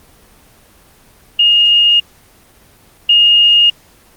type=tone pair in turn; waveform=sine; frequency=2847 / 2847 Hz; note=F7 / F7; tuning=+33 / +33 cents; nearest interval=unison; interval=0 cents; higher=neither; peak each=-6 / -5 dBFS; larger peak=second; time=1.39-2 / 3.09-3.7 s; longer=neither; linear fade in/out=5 ms; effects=pink hiss -46 dBFS RMS until 4.16 s + Opus 24 kbps